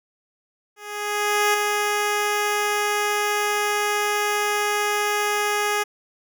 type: tone with ADSR envelope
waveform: 10% pulse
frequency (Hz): 415.3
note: G#4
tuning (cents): 0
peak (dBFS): -8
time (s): 0.76-5.84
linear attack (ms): 780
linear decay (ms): 4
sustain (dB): -4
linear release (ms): 16
effects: none